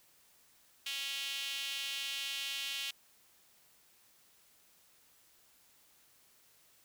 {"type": "tone with high-pass filter", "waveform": "sawtooth", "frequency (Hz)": 275.8, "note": "C#4", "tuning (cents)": -9, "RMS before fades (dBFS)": -39, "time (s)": [0.86, 2.91], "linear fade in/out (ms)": 5, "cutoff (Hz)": 3000, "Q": 3.4, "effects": ["white hiss -66 dBFS RMS until 6.84 s"]}